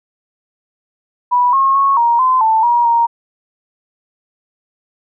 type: tone with pitch steps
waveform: sine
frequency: 981 / 1082 / 1100 / 940 / 1028 / 885 / 953 / 934 Hz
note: B5 / C#6 / C#6 / A#5 / C6 / A5 / A#5 / A#5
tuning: -12 / -42 / -14 / +14 / -31 / +10 / +38 / +3 cents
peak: -9 dBFS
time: 1.31-3.07 s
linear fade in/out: 20 ms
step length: 220 ms
effects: none